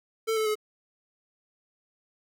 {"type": "tone with pitch steps", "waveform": "square", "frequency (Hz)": [445.8, 436.1, 426.7], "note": ["A4", "A4", "G#4"], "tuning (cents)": [23, -15, 47], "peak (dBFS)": -25, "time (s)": [0.27, 0.555], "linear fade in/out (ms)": 20, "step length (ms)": 95, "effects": []}